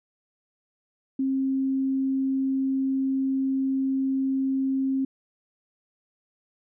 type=tone; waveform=sine; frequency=267.3 Hz; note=C4; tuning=37 cents sharp; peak=-22 dBFS; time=1.19-5.05 s; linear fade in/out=5 ms; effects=none